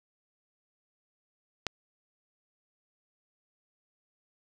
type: click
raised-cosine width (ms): 0.2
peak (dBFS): -12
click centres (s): 1.667
effects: none